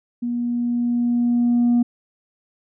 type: tone with level ramp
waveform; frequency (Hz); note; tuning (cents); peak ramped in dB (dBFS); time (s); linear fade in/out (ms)
sine; 240; B3; -49; -21 to -11; 0.22-1.83; 10
effects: tanh soft clip ceiling -12 dBFS